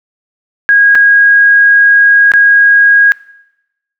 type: tone with dropouts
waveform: sine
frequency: 1640 Hz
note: G#6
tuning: 22 cents flat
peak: -3 dBFS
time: 0.69-3.12 s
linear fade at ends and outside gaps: 0 ms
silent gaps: 0.95-0.954 / 2.318-2.337 s
effects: noise-tail reverb RT60 0.9 s tail -21 dB re dry